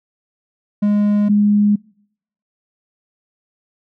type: tone pair in turn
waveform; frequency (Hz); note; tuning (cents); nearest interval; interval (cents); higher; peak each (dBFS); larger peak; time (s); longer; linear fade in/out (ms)
triangle / sine; 206.7 / 206.7; G#3 / G#3; -8 / -8; unison; 0; neither; -10 / -10; neither; 0.82-1.29 / 1.29-1.76; neither; 10
effects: noise-tail reverb RT60 0.7 s tail -26 dB re dry